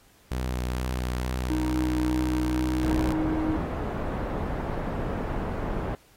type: tone with vibrato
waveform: sawtooth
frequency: 62.4 Hz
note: B1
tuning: 19 cents sharp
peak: -23 dBFS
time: 0.31-3.13 s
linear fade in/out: 5 ms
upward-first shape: sine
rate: 2.2 Hz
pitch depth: 26 cents each way
type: tone with pitch glide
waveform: triangle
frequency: 311.1 to 313.6 Hz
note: D#4 to D#4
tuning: 0 to +14 cents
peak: -23 dBFS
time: 1.5-3.57 s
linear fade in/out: 5 ms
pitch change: +14 cents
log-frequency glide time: 2.43-2.78 s
type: low-pass noise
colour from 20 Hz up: pink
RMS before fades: -30 dBFS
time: 2.84-5.95 s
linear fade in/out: 0 ms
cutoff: 990 Hz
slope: 12 dB/octave
effects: pink hiss -59 dBFS RMS until 6.16 s + AAC 48 kbps